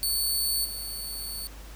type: tone with level steps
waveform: 15% pulse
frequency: 4464 Hz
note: C#8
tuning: 11 cents sharp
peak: -18 / -27 dBFS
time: 0.03-1.47 s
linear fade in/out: 0 ms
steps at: 0.64 s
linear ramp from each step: 20 ms
effects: added 50 Hz sine -42 dBFS peak until 1.75 s + pink hiss -49 dBFS RMS until 1.75 s

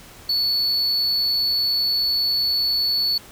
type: tone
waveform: triangle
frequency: 4435 Hz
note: C#8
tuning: in tune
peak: -17 dBFS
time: 0.29-3.18 s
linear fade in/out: 5 ms
effects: pink hiss -44 dBFS RMS until 3.31 s

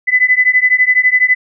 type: beating tone pair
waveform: sine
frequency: 2000 / 2012 Hz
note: B6 / B6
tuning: +21 / +32 cents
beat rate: 12 Hz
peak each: -11 dBFS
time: 0.07-1.35 s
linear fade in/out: 20 ms
effects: none

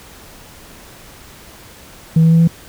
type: tone with pitch steps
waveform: sine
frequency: 161.7 / 163.3 / 164.91 / 166.53 Hz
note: E3 / E3 / E3 / E3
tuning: -33 / -16 / +1 / +18 cents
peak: -5 dBFS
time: 2.16-2.476 s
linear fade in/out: 5 ms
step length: 79 ms
effects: tanh soft clip ceiling -5 dBFS + pink hiss -40 dBFS RMS until 2.68 s

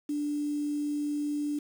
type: tone with quantisation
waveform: sine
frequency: 293.7 Hz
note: D4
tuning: in tune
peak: -28 dBFS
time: 0.09-1.59 s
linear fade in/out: 5 ms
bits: 8
effects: none

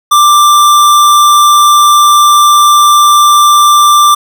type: tone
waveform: square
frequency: 1181 Hz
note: D6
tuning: 9 cents sharp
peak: -3 dBFS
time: 0.11-4.15 s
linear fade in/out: 10 ms
effects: none

